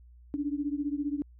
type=beating tone pair; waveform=sine; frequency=284 / 299 Hz; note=C#4 / D4; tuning=+42 / +31 cents; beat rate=15 Hz; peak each=-31 / -33 dBFS; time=0.34-1.22 s; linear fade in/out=0 ms; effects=added 60 Hz sine -51 dBFS peak until 1.39 s